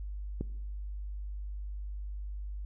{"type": "click", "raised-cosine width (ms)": 3, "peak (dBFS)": -21, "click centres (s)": 0.41, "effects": ["noise-tail reverb RT60 1.0 s tail -20 dB re dry", "added 50 Hz sine -36 dBFS peak until 2.65 s"]}